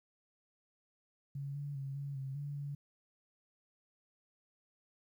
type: tone with pitch steps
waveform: sine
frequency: 139.8 / 143.6 / 136.8 / 140.8 / 134.6 / 143.9 / 142.8 Hz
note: C#3 / D3 / C#3 / C#3 / C3 / D3 / D3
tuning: +15 / -39 / -23 / +27 / +49 / -35 / -48 cents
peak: -38 dBFS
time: 1.35-2.75 s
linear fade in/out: 5 ms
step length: 200 ms
effects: 12-bit